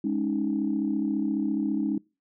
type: chord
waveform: sine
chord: Ab suspended fourth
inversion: none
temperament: just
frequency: 207.7 / 276.9 / 311.5 Hz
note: Ab3 / Db4 / Eb4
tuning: 0 / -2 / +2 cents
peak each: -28 dBFS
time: 0.04-1.98 s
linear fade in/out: 5 ms
effects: noise-tail reverb RT60 0.3 s tail -25 dB re dry + tanh soft clip ceiling -15 dBFS